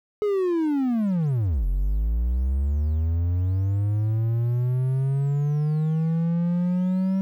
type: linear two-way sweep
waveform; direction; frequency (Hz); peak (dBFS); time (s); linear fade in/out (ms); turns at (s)
triangle; down then up; 424.7 to 43.65 to 192.7; -18; 0.22-7.21; 0; 1.66
effects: 10-bit